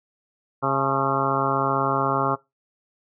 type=harmonic tone with a mistuned harmonic; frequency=135.9 Hz; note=C#3; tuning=34 cents flat; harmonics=1 / 2 / 3 / 4 / 5 / 6 / 7 / 8 / 9 / 10; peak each=-29 / -30 / -30 / -29 / -30 / -29 / -32 / -27 / -28 / -29 dBFS; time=0.62-2.36 s; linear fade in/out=20 ms; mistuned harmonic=6; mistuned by=+64 cents; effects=noise-tail reverb RT60 0.2 s tail -20 dB re dry